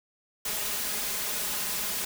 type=noise with comb filter; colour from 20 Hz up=white; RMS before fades=-31 dBFS; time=0.45-2.05 s; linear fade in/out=5 ms; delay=4.8 ms; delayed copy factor=+0.65; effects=none